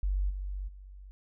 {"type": "tone with level steps", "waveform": "sine", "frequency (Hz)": 47.86, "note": "G1", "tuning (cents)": -41, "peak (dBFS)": [-26, -33, -45], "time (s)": [0.03, 1.11], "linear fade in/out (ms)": 0, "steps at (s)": [0.29, 0.67], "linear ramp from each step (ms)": 20, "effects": []}